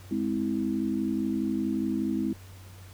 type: chord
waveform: sine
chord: Ab augmented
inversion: none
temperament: just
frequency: 207.7 / 259.6 / 324.5 Hz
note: Ab3 / C4 / E4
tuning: 0 / -13 / -27 cents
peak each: -30 dBFS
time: 0.11-2.33 s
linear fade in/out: 5 ms
effects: added 94 Hz sine -45 dBFS peak until 2.93 s + pink hiss -53 dBFS RMS until 2.93 s